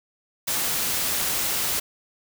white noise, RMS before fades -25 dBFS, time 0.47-1.8 s, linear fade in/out 10 ms, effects none

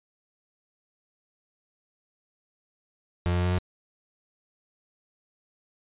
35% pulse tone with pitch steps, 87.7 / 88.36 / 89.03 / 89.7 / 90.37 Hz, F2 / F2 / F2 / F2 / F#2, +8 / +21 / +34 / +47 / -40 cents, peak -21 dBFS, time 3.26-3.585 s, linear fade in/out 0 ms, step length 65 ms, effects resampled to 8000 Hz

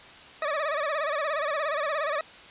20% pulse tone with vibrato, 600 Hz, D5, 37 cents sharp, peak -21 dBFS, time 0.42-2.21 s, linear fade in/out 2 ms, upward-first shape sine, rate 17 Hz, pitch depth 120 cents each way, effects white hiss -47 dBFS RMS until 2.5 s + resampled to 8000 Hz

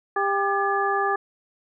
harmonic tone with a mistuned harmonic, 397.3 Hz, G4, 23 cents sharp, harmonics 1 / 2 / 3 / 4, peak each -26 / -25 / -25 / -28 dBFS, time 0.16-1.16 s, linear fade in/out 5 ms, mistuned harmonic 4, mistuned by +120 cents, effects none

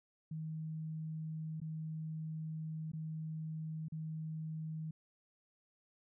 sine tone with dropouts, 157.9 Hz, D#3, 26 cents sharp, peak -39 dBFS, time 0.31-4.91 s, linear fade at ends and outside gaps 5 ms, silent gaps 1.602-1.615 / 2.918-2.933 / 3.884-3.921 s, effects none

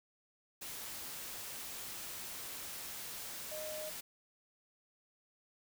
sine tone in noise, 617 Hz, D#5, 15 cents flat, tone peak -42 dBFS, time 3.51-3.9 s, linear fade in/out 10 ms, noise white, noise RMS -45 dBFS, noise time 0.61-4.01 s, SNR 0 dB, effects none

